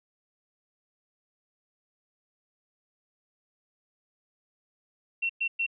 sine tone bursts, 2718 Hz, F7, 48 cents flat, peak -25 dBFS, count 3, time 5.22-5.665 s, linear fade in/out 10 ms, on 75 ms, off 110 ms, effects none

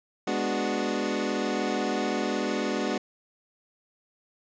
25% pulse chord, G# half-diminished seventh, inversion none, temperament equal, 207.7 / 246.9 / 293.7 / 370 Hz, G#3 / B3 / D4 / F#4, 0 / 0 / 0 / 0 cents, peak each -28 dBFS, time 0.27-2.98 s, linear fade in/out 5 ms, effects resampled to 16000 Hz

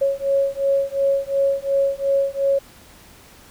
sine beating tone pair, 550 / 552.8 Hz, C#5 / C#5, -14 / -5 cents, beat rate 2.8 Hz, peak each -20 dBFS, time 0.01-2.59 s, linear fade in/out 10 ms, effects pink hiss -47 dBFS RMS until 3.5 s

